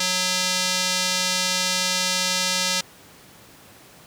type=tone with band-pass filter; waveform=square; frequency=183.7 Hz; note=F#3; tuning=12 cents flat; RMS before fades=-23 dBFS; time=0-2.81 s; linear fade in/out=5 ms; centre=5100 Hz; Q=1.3; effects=pink hiss -48 dBFS RMS until 4.06 s + high-pass 100 Hz 12 dB/octave